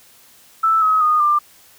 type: tone with pitch steps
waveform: sine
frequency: 1318.5 / 1274.3 / 1231.6 / 1190.4 Hz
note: E6 / D#6 / D#6 / D6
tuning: 0 / +41 / -18 / +23 cents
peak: -12 dBFS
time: 0.63-1.39 s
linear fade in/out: 10 ms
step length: 190 ms
effects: white hiss -49 dBFS RMS until 1.78 s